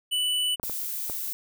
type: tone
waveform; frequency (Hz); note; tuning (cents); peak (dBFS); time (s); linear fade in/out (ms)
square; 2975; F#7; +9; -24; 0.11-0.56; 20
type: clicks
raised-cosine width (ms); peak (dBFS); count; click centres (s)
1; -23; 4; 0.598 / 0.636 / 0.697 / 1.098
type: noise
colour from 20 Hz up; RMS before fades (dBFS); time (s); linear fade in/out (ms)
violet; -32; 0.63-1.33; 0
effects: none